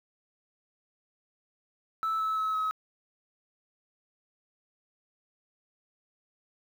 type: tone with pitch steps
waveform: sine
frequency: 1313 / 1301.7 / 1290.4 / 1279.3 Hz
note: E6 / E6 / E6 / D#6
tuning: -7 / -22 / -37 / +48 cents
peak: -25 dBFS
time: 2.03-2.71 s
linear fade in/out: 0 ms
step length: 170 ms
effects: tanh soft clip ceiling -24 dBFS + 9-bit